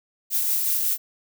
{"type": "noise with tremolo", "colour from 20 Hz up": "violet", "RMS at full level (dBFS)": -22, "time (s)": [0.3, 0.98], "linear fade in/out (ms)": 50, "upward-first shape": "sine", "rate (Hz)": 5.4, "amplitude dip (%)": 25, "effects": []}